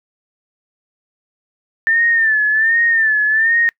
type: tone with vibrato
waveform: sine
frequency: 1783 Hz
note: A6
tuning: 22 cents sharp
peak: -11 dBFS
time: 1.87-3.69 s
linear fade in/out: 0 ms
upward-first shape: sine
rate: 1.3 Hz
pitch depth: 78 cents each way
effects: noise-tail reverb RT60 0.1 s tail -25 dB re dry